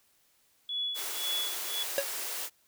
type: tone with tremolo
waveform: sine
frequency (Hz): 3400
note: G#7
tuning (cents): +40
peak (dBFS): -29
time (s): 0.69-1.83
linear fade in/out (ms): 2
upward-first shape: sine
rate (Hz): 1.9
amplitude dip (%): 95
type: high-pass noise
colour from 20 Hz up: white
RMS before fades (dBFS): -36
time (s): 0.94-2.5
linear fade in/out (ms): 50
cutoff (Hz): 320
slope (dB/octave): 48
type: tone with exponential decay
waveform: square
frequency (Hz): 554.4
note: C#5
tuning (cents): 0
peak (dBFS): -23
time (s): 1.98-2.08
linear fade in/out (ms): 1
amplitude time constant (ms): 20
effects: white hiss -68 dBFS RMS until 2.67 s